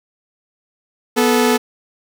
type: tone pair together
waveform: sawtooth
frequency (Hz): 245.8 / 434.9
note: B3 / A4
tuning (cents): -8 / -20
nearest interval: minor seventh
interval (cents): 988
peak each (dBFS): -11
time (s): 1.16-1.58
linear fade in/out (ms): 20
effects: none